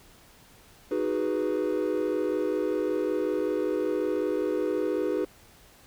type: chord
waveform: triangle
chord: G# minor seventh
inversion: second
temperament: equal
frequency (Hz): 311.1 / 370 / 415.3 / 493.9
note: D#4 / F#4 / G#4 / B4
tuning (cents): 0 / 0 / 0 / 0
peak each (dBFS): -28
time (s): 0.91-5.25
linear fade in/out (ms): 5
effects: tanh soft clip ceiling -16 dBFS + pink hiss -55 dBFS RMS until 5.86 s